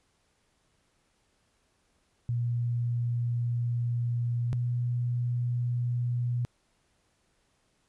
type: tone pair in turn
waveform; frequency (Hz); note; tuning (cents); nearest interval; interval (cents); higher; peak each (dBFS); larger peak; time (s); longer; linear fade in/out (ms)
sine; 119.5 / 121.45; A#2 / B2; +43 / -29; unison; 28; second; -26; neither; 2.29-4.53 / 4.53-6.45; first; 0
effects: pink hiss -71 dBFS RMS until 7.88 s + resampled to 24000 Hz